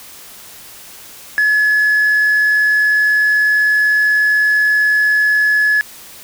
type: tone with amplitude modulation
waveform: sine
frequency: 1704 Hz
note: G#6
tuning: 44 cents sharp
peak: -7 dBFS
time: 1.38-5.81 s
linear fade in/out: 0 ms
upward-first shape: sine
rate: 80.1 Hz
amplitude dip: 25%
effects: tanh soft clip ceiling -8 dBFS + white hiss -37 dBFS RMS until 6.23 s